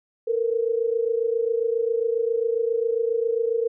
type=tone pair together; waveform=sine; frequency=452.7 / 480.1 Hz; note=A4 / B4; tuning=+49 / -49 cents; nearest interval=minor second; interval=102 cents; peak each=-22 / -25 dBFS; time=0.27-3.68 s; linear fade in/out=10 ms; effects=none